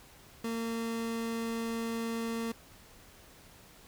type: tone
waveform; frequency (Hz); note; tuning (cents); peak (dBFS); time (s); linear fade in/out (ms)
30% pulse; 228.7; A#3; -33; -30; 0.44-2.52; 5
effects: pink hiss -56 dBFS RMS until 3.87 s